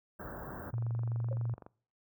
pink band-stop noise, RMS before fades -42 dBFS, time 0.19-0.71 s, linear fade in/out 10 ms, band 1700 to 16000 Hz, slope 96 dB/octave
sine tone with pitch glide, 116.5 to 117.17 Hz, A#2 to A#2, -1 to +9 cents, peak -31 dBFS, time 0.73-1.54 s, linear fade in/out 5 ms, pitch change +10 cents, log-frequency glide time 1.18-1.31 s
click train, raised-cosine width 1 ms, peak -34 dBFS, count 23, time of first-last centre 0.74-1.664 s, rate 23.8 Hz
sine tone with exponential decay, 540 Hz, C#5, 45 cents flat, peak -35 dBFS, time 1.31-1.39 s, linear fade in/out 5 ms, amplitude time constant 17 ms
effects noise-tail reverb RT60 0.5 s tail -25 dB re dry + high-pass 60 Hz 12 dB/octave

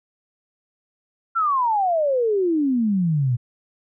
sine exponential sweep, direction down, 1385 to 116.54 Hz, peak -17 dBFS, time 1.35-3.37 s, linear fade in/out 20 ms, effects none

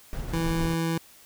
brown noise with tremolo, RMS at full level -31 dBFS, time 0.13-0.74 s, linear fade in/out 0 ms, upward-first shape square, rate 6.5 Hz, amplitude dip 25%
25% pulse tone, 164.8 Hz, E3, in tune, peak -21 dBFS, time 0.33-0.98 s, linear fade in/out 5 ms
effects white hiss -53 dBFS RMS until 1.25 s

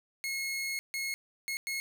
sawtooth tone bursts at uneven times, 2168 Hz, C#7, 39 cents flat, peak -29 dBFS, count 4, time 0.24-0.79 / 0.94-1.14 / 1.48-1.57 / 1.67-1.8 s, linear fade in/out 0 ms, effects none

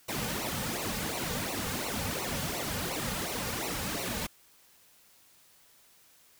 pink noise with flanger, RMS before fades -34 dBFS, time 0.08-4.27 s, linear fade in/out 10 ms, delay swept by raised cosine 0.59 to 3.09 ms, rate 2.8 Hz, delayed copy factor -0.9, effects white hiss -61 dBFS RMS until 6.39 s

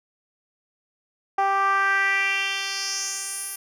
10% pulse tone with band-pass filter sweep, 392 Hz, G4, in tune, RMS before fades -24 dBFS, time 1.38-3.56 s, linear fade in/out 5 ms, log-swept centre 810 to 12000 Hz, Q 2.9, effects none

